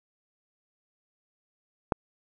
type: click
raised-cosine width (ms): 1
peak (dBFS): -9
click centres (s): 1.922
effects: none